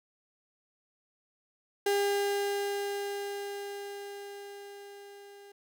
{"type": "tone with level ramp", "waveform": "35% pulse", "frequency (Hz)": 402.8, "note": "G4", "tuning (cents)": 47, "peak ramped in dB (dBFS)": [-23, -48], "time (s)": [1.86, 5.52], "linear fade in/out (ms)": 5, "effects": []}